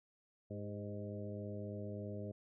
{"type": "harmonic tone with a mistuned harmonic", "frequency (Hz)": 103.3, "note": "G#2", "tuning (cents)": -9, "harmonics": [1, 2, 3, 4, 5, 6], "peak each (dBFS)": [-45, -47, -52, -50, -51, -51], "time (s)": [0.5, 2.32], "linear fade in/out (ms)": 10, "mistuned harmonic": 4, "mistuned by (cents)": -35, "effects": []}